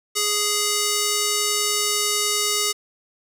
square tone with band-pass filter, 415.4 Hz, G#4, in tune, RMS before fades -22 dBFS, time 0.15-2.73 s, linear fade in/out 20 ms, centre 7200 Hz, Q 0.91, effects 8-bit

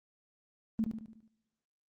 sine tone with echo, 221.7 Hz, A3, 13 cents sharp, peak -27 dBFS, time 0.79-0.84 s, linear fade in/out 0 ms, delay 73 ms, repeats 6, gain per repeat -6 dB, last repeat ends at 1.278 s, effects noise-tail reverb RT60 0.9 s tail -24 dB re dry + Opus 24 kbps

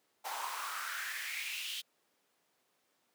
pink noise with high-pass filter sweep, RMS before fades -40 dBFS, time 0.24-1.82 s, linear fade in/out 20 ms, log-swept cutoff 810 to 3300 Hz, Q 4.5, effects pink hiss -75 dBFS RMS until 3.14 s + high-pass 300 Hz 12 dB/octave

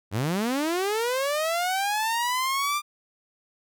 sawtooth linear sweep, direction up, 89.9 to 1200 Hz, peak -20 dBFS, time 0.11-2.82 s, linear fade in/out 50 ms, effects none

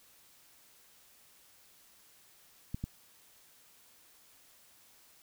clicks, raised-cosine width 5 ms, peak -23 dBFS, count 2, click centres 2.745 / 2.84 s, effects white hiss -62 dBFS RMS until 5.22 s

